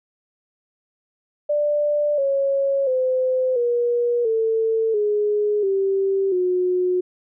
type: tone with pitch steps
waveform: sine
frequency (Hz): 590 / 550.5 / 513.6 / 479.2 / 447.1 / 417.2 / 389.3 / 363.2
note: D5 / C#5 / C5 / A#4 / A4 / G#4 / G4 / F#4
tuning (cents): +8 / -12 / -32 / +48 / +28 / +8 / -12 / -32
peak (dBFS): -17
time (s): 1.49-7.01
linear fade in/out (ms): 10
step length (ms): 690
effects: none